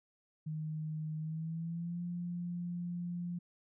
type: tone with pitch glide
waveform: sine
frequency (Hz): 155.56 to 174.61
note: D#3 to F3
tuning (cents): 0 to 0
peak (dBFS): -36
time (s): 0.46-3.39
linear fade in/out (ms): 10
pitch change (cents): +200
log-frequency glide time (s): 1.18-2.02
effects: none